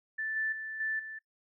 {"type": "tone with level steps", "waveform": "sine", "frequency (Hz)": 1760, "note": "A6", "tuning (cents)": 0, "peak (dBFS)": [-32, -29, -37, -30, -40], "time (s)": [0.18, 1.19], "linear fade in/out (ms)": 10, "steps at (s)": [0.36, 0.52, 0.8, 0.99], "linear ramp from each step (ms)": 5, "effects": ["noise-tail reverb RT60 0.1 s tail -21 dB re dry"]}